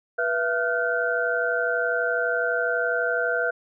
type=tone cluster; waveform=sine; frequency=487.8 / 669 / 1415 / 1527 Hz; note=B4 / E5 / F6 / G6; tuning=-21 / +25 / +22 / -46 cents; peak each=-27 dBFS; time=0.18-3.51 s; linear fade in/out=10 ms; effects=none